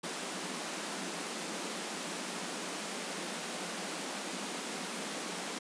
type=high-pass noise; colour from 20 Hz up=pink; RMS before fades=-39 dBFS; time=0.03-5.59 s; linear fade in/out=10 ms; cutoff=170 Hz; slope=96 dB/octave; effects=resampled to 22050 Hz